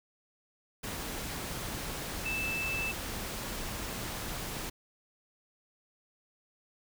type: tone in noise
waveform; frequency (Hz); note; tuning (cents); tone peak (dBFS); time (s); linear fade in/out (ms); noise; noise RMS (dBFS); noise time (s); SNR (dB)
sine; 2637; E7; 0; -32; 2.25-2.92; 10; pink; -38; 0.83-4.7; +3
effects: none